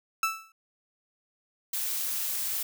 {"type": "tone with exponential decay", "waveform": "30% pulse", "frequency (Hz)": 1318.5, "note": "E6", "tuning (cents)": 0, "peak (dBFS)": -19, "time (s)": [0.23, 0.52], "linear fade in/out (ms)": 2, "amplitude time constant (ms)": 63}
{"type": "noise", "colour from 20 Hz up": "blue", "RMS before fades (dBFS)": -31, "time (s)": [1.73, 2.63], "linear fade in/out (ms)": 5}
{"effects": []}